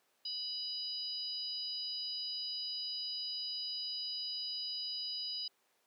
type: harmonic tone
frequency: 986 Hz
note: B5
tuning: 3 cents flat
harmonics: 3 / 4 / 5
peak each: -47 / -47 / -38 dBFS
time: 0.25-5.48 s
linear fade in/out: 5 ms
effects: pink hiss -74 dBFS RMS until 5.86 s + high-pass 400 Hz 12 dB/octave